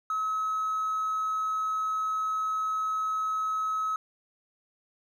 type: tone with hard clipping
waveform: triangle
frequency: 1285 Hz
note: E6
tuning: 45 cents flat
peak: -27 dBFS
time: 0.1-3.96 s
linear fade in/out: 2 ms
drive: 4 dB
effects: none